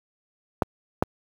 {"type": "clicks", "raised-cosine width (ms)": 1, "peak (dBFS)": -5, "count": 2, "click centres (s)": [0.622, 1.025], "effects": ["high-pass 60 Hz 12 dB/octave", "7-bit"]}